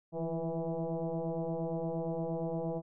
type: tone with frequency modulation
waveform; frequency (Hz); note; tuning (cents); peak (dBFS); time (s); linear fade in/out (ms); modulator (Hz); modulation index
sine; 160.7; E3; -44; -32; 0.12-2.82; 50; 165; 3.5
effects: none